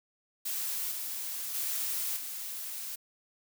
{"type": "noise with level steps", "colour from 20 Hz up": "blue", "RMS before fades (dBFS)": [-34, -37, -33, -39], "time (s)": [0.45, 2.96], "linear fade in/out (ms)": 10, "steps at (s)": [0.91, 1.54, 2.16], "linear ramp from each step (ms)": 10, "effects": []}